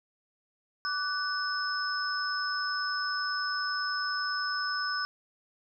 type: tone cluster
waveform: sine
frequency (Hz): 1162 / 1492 / 5200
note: D6 / F#6 / E8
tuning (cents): -19 / +14 / -24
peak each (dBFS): -34 / -32 / -34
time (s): 0.85-5.05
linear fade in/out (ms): 0
effects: none